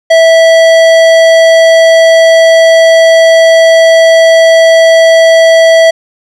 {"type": "tone with tanh clipping", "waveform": "sine", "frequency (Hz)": 655, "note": "E5", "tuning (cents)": -11, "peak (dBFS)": -3, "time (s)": [0.1, 5.91], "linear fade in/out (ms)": 10, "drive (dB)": 17, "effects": []}